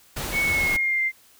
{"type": "noise", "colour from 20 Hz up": "pink", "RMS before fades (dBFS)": -30, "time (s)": [0.16, 0.77], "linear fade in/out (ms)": 10}
{"type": "tone with pitch glide", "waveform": "sine", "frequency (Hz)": [2217, 2093], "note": ["C#7", "C7"], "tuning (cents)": [0, 0], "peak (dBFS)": -20, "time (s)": [0.32, 1.12], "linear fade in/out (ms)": 50, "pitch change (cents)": -100, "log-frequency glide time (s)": [0.43, 1]}
{"effects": ["white hiss -55 dBFS RMS until 1.39 s"]}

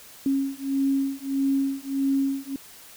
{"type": "beating tone pair", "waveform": "sine", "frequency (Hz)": [272.3, 273.9], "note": ["C#4", "C#4"], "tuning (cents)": [-31, -21], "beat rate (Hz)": 1.6, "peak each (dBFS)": -25, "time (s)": [0.26, 2.56], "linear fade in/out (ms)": 2, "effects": ["white hiss -47 dBFS RMS until 2.96 s"]}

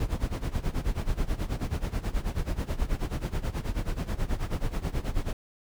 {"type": "noise with tremolo", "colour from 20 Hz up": "brown", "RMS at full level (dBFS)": -26, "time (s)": [0, 5.33], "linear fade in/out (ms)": 2, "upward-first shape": "sine", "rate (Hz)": 9.3, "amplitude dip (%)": 85, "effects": []}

